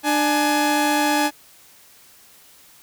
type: tone pair together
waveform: sawtooth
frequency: 297.6 / 843 Hz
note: D4 / G#5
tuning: +23 / +26 cents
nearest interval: octave + tritone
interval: 1803 cents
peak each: -16 dBFS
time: 0.03-1.31 s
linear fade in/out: 50 ms
effects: white hiss -50 dBFS RMS until 2.82 s